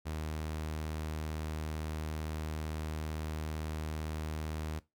sawtooth tone, 77.78 Hz, D#2, in tune, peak -32 dBFS, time 0.05-4.8 s, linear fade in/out 20 ms, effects noise-tail reverb RT60 0.2 s tail -18 dB re dry

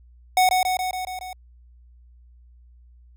square tone with echo, 740 Hz, F#5, in tune, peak -15 dBFS, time 0.37-0.49 s, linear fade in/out 2 ms, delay 140 ms, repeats 6, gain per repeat -3 dB, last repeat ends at 1.33 s, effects added 60 Hz sine -48 dBFS peak until 3.16 s

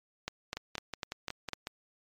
two click trains, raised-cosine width 0.2 ms, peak -17 / -19 dBFS, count 6 / 7, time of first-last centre 0.28-1.533 / 0.57-1.671 s, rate 3.99 / 5.45 Hz, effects MP3 96 kbps

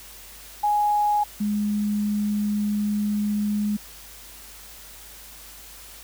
sine tone pair in turn, 832 / 208 Hz, G#5 / G#3, +3 / +3 cents, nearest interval 2 octaves, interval 2400 cents, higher first, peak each -18 / -21 dBFS, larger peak first, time 0.63-1.24 / 1.4-3.77 s, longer second, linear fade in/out 10 ms, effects added 50 Hz sine -50 dBFS peak until 6.03 s + white hiss -44 dBFS RMS until 6.03 s

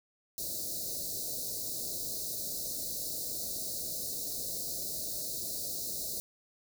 white band-stop noise, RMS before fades -37 dBFS, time 0.38-6.2 s, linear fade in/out 0 ms, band 690 to 3900 Hz, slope 96 dB/octave, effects none

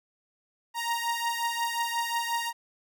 sawtooth beating tone pair, 932.3 / 937.9 Hz, A#5 / A#5, 0 / +10 cents, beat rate 5.6 Hz, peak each -26 / -28 dBFS, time 0.74-2.53 s, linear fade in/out 50 ms, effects none

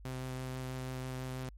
sawtooth tone with vibrato, 129.1 Hz, C3, 23 cents flat, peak -34 dBFS, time 0.05-1.49 s, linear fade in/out 0 ms, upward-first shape sine, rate 6.1 Hz, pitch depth 8 cents each way, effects added 50 Hz sine -49 dBFS peak until 1.57 s + MP3 64 kbps

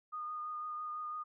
sine tone with vibrato, 1227 Hz, D#6, 25 cents flat, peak -38 dBFS, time 0.12-1.24 s, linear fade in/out 20 ms, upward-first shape triangle, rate 6 Hz, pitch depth 17 cents each way, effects none

